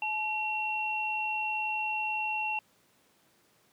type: tone pair together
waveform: sine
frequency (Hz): 859 / 2729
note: A5 / F7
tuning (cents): -42 / -41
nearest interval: octave + minor sixth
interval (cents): 2001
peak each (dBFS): -33 / -31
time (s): 0.02-2.59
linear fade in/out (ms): 2
effects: pink hiss -66 dBFS RMS until 3.72 s + high-pass 150 Hz 12 dB/octave